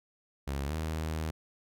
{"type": "tone with pitch glide", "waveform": "sawtooth", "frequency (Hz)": [69.3, 79.15], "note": ["C#2", "D#2"], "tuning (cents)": [0, 30], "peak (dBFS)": -28, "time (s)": [0.47, 1.31], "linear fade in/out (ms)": 10, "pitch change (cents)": 230, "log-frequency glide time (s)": [0.66, 0.74], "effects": []}